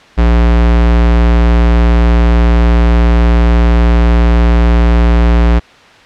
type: tone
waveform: square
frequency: 58.27 Hz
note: A#1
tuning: in tune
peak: -6 dBFS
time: 0.17-5.6 s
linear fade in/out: 20 ms
effects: white hiss -39 dBFS RMS until 6.05 s + low-pass 3000 Hz 12 dB/octave